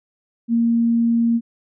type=tone; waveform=sine; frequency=232.4 Hz; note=A#3; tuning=5 cents flat; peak=-14 dBFS; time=0.48-1.41 s; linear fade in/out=50 ms; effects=none